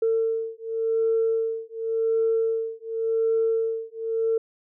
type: beating tone pair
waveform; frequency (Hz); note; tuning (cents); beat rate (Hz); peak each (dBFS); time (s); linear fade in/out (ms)
sine; 450.4 / 451.3; A4 / A4; +40 / +44; 0.9; -24; 0.02-4.38; 5
effects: tanh soft clip ceiling -14 dBFS